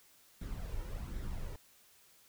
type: noise with flanger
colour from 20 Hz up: brown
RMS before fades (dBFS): -40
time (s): 0.41-1.56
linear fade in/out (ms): 2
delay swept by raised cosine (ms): 0.53 to 2.23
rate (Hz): 1.3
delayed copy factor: +0.55
effects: white hiss -64 dBFS RMS until 2.28 s